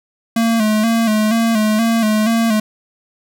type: tone with vibrato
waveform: square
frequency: 221.4 Hz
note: A3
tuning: 11 cents sharp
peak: -13 dBFS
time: 0.36-2.6 s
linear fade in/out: 5 ms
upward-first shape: square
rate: 2.1 Hz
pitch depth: 55 cents each way
effects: none